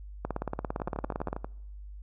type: two click trains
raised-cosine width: 1 ms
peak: -21 / -17 dBFS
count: 9 / 20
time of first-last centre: 0.8-1.445 / 0.25-1.33 s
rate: 12.4 / 17.6 Hz
effects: noise-tail reverb RT60 0.9 s tail -26 dB re dry + added 50 Hz sine -41 dBFS peak until 2.02 s